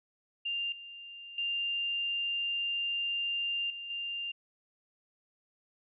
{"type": "tone with level steps", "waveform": "sine", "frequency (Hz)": 2794, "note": "F7", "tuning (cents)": 0, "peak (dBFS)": [-31, -44, -30, -39, -34], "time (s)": [0.45, 4.32], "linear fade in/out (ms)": 10, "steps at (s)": [0.72, 1.38, 3.7, 3.9], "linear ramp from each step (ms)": 2, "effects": []}